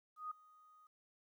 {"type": "tone with ADSR envelope", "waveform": "sine", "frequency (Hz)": 1243, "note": "D#6", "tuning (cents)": -2, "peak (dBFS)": -39, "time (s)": [0.16, 0.87], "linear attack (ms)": 150, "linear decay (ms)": 6, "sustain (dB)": -23, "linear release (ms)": 4, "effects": ["13-bit"]}